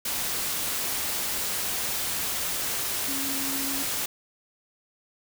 sine tone in noise, 273.7 Hz, C#4, 22 cents flat, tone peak -34 dBFS, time 3.08-3.83 s, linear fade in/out 5 ms, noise white, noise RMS -29 dBFS, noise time 0.05-4.06 s, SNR -8 dB, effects none

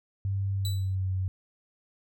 sine tone with pitch glide, 98 to 93.79 Hz, G2 to F#2, 0 to +24 cents, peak -26 dBFS, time 0.25-1.28 s, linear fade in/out 0 ms, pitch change -76 cents, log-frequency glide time 0.53-1.11 s
sawtooth tone with exponential decay, 3951 Hz, B7, in tune, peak -29 dBFS, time 0.65-0.95 s, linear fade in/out 1 ms, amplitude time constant 65 ms
effects none

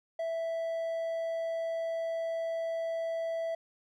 triangle tone, 659.3 Hz, E5, in tune, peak -29 dBFS, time 0.19-3.55 s, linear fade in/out 5 ms, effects none

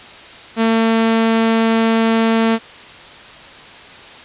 sawtooth tone, 225.7 Hz, A3, 44 cents sharp, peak -8 dBFS, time 0.56-2.59 s, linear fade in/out 50 ms, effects white hiss -37 dBFS RMS until 4.24 s + resampled to 8000 Hz

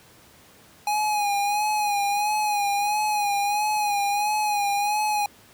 square tone with vibrato, 828 Hz, G#5, 5 cents flat, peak -22 dBFS, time 0.87-5.26 s, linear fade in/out 2 ms, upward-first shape sine, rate 1.5 Hz, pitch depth 46 cents each way, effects pink hiss -52 dBFS RMS until 5.53 s + high-pass 80 Hz 12 dB/octave

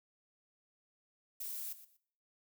violet noise with echo, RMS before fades -42 dBFS, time 1.4-1.73 s, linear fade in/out 5 ms, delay 120 ms, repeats 2, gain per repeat -14 dB, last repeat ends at 1.97 s, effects noise-tail reverb RT60 0.6 s tail -20 dB re dry

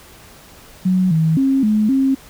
sine tone with pitch steps, 185 / 160 / 269.2 / 213.5 / 268.1 Hz, F#3 / D#3 / C4 / G#3 / C4, 0 / +49 / +49 / +48 / +42 cents, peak -12 dBFS, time 0.85-2.15 s, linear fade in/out 10 ms, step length 260 ms, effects pink hiss -43 dBFS RMS until 2.29 s

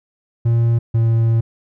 triangle tone pair in turn, 116.54 / 114.27 Hz, A#2 / A#2, 0 / -34 cents, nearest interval unison, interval 34 cents, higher first, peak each -10 dBFS, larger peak neither, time 0.45-0.79 / 0.94-1.41 s, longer second, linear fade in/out 10 ms, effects none

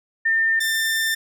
sine / sawtooth tone pair in turn, 1805 / 1790.5 Hz, A6 / A6, +44 / +30 cents, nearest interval unison, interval 14 cents, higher first, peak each -16 dBFS, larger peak neither, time 0.25-0.6 / 0.6-1.15 s, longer second, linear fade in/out 10 ms, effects none

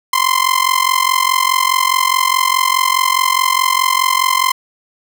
sawtooth tone with amplitude modulation, 1040 Hz, C6, 11 cents flat, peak -4 dBFS, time 0.13-4.52 s, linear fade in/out 5 ms, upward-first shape sine, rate 44.8 Hz, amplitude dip 90%, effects none

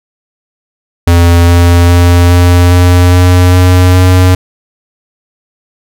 square tone with pitch steps, 85.8 / 86.6 / 87.4 / 88.21 / 89.03 / 89.86 / 90.69 / 91.53 Hz, F2 / F2 / F2 / F2 / F2 / F2 / F#2 / F#2, -30 / -14 / +2 / +18 / +34 / +50 / -34 / -18 cents, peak -3 dBFS, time 1.07-4.35 s, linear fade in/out 5 ms, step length 410 ms, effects none

